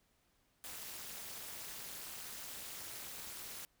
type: noise with amplitude modulation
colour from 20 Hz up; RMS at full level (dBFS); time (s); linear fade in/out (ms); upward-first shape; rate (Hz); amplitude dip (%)
white; -43; 0.64-3.65; 0; sine; 255; 100
effects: pink hiss -75 dBFS RMS until 3.8 s